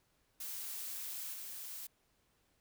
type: noise with level steps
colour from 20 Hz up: blue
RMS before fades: -43 / -46 dBFS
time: 0.4-1.87 s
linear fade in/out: 5 ms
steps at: 1.33 s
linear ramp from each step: 10 ms
effects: pink hiss -75 dBFS RMS until 2.6 s